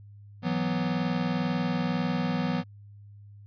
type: chord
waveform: square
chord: E suspended second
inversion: none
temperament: equal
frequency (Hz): 164.81 / 185 / 246.9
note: E3 / F#3 / B3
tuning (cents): 0 / 0 / 0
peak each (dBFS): -31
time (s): 0.42-2.64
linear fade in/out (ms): 50
effects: added 102 Hz sine -46 dBFS peak until 3.46 s + resampled to 11025 Hz